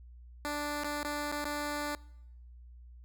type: tone with dropouts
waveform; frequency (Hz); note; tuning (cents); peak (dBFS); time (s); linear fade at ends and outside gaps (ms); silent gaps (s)
10% pulse; 293.7; D4; 0; -25; 0.45-1.95; 0; 0.835-0.845 / 1.032-1.048 / 1.316-1.323 / 1.444-1.454
effects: noise-tail reverb RT60 0.8 s tail -23 dB re dry + added 60 Hz sine -49 dBFS peak until 3.04 s